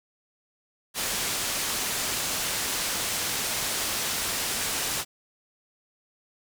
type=low-pass noise; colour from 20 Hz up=white; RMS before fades=-29 dBFS; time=0.94-5.05 s; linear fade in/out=50 ms; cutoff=9900 Hz; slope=12 dB/octave; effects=none